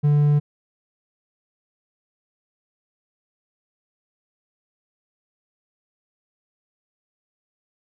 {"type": "tone", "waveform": "triangle", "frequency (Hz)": 146.83, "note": "D3", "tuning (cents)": 0, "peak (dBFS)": -12, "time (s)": [0.03, 0.4], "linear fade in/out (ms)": 20, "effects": []}